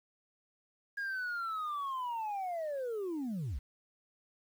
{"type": "linear sweep", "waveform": "sine", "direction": "down", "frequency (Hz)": [1645, 49], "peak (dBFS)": -32, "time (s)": [0.97, 3.59], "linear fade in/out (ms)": 10, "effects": ["tanh soft clip ceiling -33 dBFS", "10-bit"]}